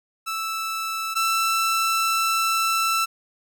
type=tone pair in turn; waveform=sawtooth; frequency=1318.5 / 1330.7 Hz; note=E6 / E6; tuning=0 / +16 cents; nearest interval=unison; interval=16 cents; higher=second; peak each=-22 / -16 dBFS; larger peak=second; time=0.26-1.15 / 1.15-3.06 s; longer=second; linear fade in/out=20 ms; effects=none